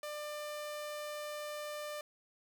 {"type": "tone", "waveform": "sawtooth", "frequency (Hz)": 596, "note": "D5", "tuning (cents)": 25, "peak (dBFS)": -36, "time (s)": [0.03, 2.01], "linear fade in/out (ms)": 2, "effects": []}